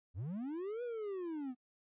triangle linear two-way sweep, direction up then down, 74.7 to 493.9 to 241.5 Hz, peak -36 dBFS, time 0.14-1.55 s, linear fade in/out 50 ms, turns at 0.83 s, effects noise-tail reverb RT60 0.1 s tail -25 dB re dry + resampled to 8000 Hz

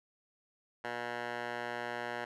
10% pulse tone with band-pass filter, 120 Hz, B2, 49 cents flat, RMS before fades -39 dBFS, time 0.84-2.25 s, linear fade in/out 5 ms, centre 1300 Hz, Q 1.4, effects none

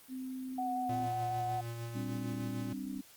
sine tone with pitch glide, 259.2 to 256.4 Hz, C4 to C4, -16 to -35 cents, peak -38 dBFS, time 0.08-1.09 s, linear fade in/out 50 ms, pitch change -19 cents, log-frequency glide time 0.69-0.78 s
sine tone with vibrato, 740 Hz, F#5, in tune, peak -33 dBFS, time 0.58-1.61 s, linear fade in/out 5 ms, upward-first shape square, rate 5.5 Hz, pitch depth 12 cents each way
square tone with tremolo, 116.54 Hz, A#2, in tune, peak -38 dBFS, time 0.89-2.73 s, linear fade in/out 5 ms, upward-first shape sine, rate 6.6 Hz, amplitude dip 35%
sine chord, G suspended fourth, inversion none, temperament equal, 196 / 261.6 / 293.7 Hz, G3 / C4 / D4, 0 / 0 / 0 cents, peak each -42 / -40 / -43 dBFS, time 1.94-3.02 s, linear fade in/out 20 ms
effects white hiss -58 dBFS RMS until 3.16 s + Opus 32 kbps

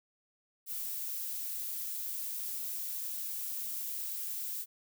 violet noise, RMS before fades -38 dBFS, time 0.66-4.66 s, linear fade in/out 50 ms, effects none

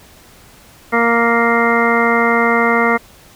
harmonic tone, 233.1 Hz, A#3, in tune, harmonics 1 / 2 / 3 / 4 / 5 / 6 / 8 / 9, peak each -18 / -17 / -20 / -21 / -19 / -19 / -21 / -19 dBFS, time 0.92-2.98 s, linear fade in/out 20 ms, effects pink hiss -44 dBFS RMS until 3.35 s

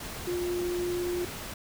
sine tone in noise, 353.5 Hz, F4, 21 cents sharp, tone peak -28 dBFS, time 0.27-1.25 s, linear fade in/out 5 ms, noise pink, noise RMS -39 dBFS, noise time 0-1.54 s, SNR +8 dB, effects none

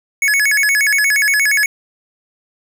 square tone with vibrato, 1940 Hz, B6, 31 cents flat, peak -12 dBFS, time 0.22-1.66 s, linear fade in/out 2 ms, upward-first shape square, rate 8.5 Hz, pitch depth 230 cents each way, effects none

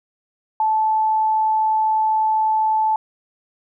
sine tone, 872 Hz, A5, 16 cents flat, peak -15 dBFS, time 0.6-2.96 s, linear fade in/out 2 ms, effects none

